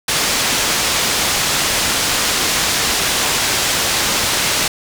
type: low-pass noise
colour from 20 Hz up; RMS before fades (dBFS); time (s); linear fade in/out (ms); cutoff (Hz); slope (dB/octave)
white; -17; 0.08-4.68; 5; 6800; 12
effects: none